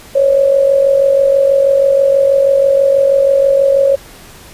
sine tone with amplitude modulation, 550 Hz, C#5, 14 cents flat, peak -4 dBFS, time 0.15-3.96 s, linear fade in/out 10 ms, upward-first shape sine, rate 46.2 Hz, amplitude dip 60%, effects pink hiss -37 dBFS RMS until 4.53 s + resampled to 32000 Hz

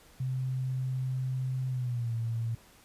sine tone with pitch glide, 129.7 to 114.88 Hz, C3 to A#2, -15 to -25 cents, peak -29 dBFS, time 0.2-2.55 s, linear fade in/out 5 ms, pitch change -210 cents, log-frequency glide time 1.69-2.14 s, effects pink hiss -58 dBFS RMS until 2.84 s + resampled to 32000 Hz

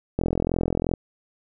click train, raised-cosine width 2 ms, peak -9 dBFS, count 33, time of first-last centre 0.19-0.938 s, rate 42.8 Hz, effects none

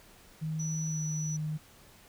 sine tone with pitch glide, 157.1 to 153.78 Hz, D#3 to D#3, +17 to -20 cents, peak -31 dBFS, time 0.41-1.58 s, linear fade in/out 20 ms, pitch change -37 cents, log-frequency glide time 0.88-1.03 s
sine tone, 5920 Hz, F#8, in tune, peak -37 dBFS, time 0.59-1.37 s, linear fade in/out 10 ms
effects pink hiss -57 dBFS RMS until 2.08 s

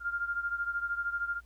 sine beating tone pair, 1396.9 / 1409.9 Hz, F6 / F6, 0 / +16 cents, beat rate 13 Hz, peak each -32 / -36 dBFS, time 0-1.41 s, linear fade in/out 50 ms, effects added 60 Hz sine -54 dBFS peak until 1.45 s + pink hiss -68 dBFS RMS until 1.45 s

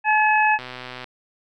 harmonic tone, 856 Hz, A5, 48 cents flat, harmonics 1 / 2 / 3, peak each -17 / -20 / -22 dBFS, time 0.04-0.59 s, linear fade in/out 50 ms
click train, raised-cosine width 0.3 ms, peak -18 dBFS, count 58, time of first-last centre 0.59-1.042 s, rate 126 Hz
effects none

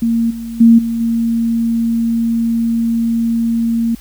sine tone with level steps, 230.3 Hz, A#3, 21 cents flat, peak -11 / -22 / -3 / -15 / -12 dBFS, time 0.02-3.95 s, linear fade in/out 5 ms, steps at 0.3 / 0.6 / 0.78 / 1 s, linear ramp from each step 10 ms, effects added 50 Hz sine -37 dBFS peak until 4 s + white hiss -43 dBFS RMS until 4 s

